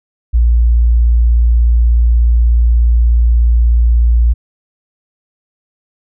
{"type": "tone", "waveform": "sine", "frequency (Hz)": 58.3, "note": "A#1", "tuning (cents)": 1, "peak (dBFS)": -6, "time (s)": [0.33, 4.34], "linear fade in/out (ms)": 20, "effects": []}